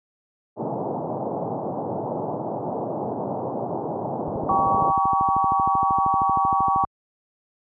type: band-pass noise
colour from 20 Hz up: white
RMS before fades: -28 dBFS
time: 0.56-4.93 s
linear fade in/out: 50 ms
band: 110 to 880 Hz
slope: 48 dB/octave
type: click train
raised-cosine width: 3 ms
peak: -17 dBFS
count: 34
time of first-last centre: 4.28-6.838 s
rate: 12.9 Hz
type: chord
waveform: sine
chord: G diminished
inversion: none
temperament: just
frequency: 784 / 940.8 / 1128.9 Hz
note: G5 / Bb5 / Db6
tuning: 0 / +16 / +31 cents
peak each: -21 / -26 / -21 dBFS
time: 4.49-6.85 s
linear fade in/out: 2 ms
effects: high-pass 60 Hz 12 dB/octave